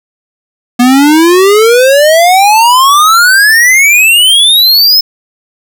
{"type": "exponential sweep", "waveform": "square", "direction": "up", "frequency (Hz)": [240, 5260], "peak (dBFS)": -3, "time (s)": [0.79, 5.01], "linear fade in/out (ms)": 10, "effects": []}